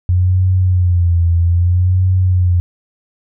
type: tone with vibrato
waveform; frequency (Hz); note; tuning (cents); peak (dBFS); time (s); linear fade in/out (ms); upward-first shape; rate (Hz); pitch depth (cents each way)
sine; 88.8; F2; +29; -9; 0.09-2.6; 0; sine; 0.62; 77
effects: none